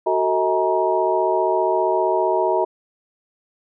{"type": "tone cluster", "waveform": "sine", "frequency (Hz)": [374.1, 449.3, 638, 849, 944], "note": ["F#4", "A4", "D#5", "G#5", "A#5"], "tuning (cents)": [19, 36, 43, 38, 22], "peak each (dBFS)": [-21, -25, -21, -28, -22], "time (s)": [0.06, 2.65], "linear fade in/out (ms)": 10, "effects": []}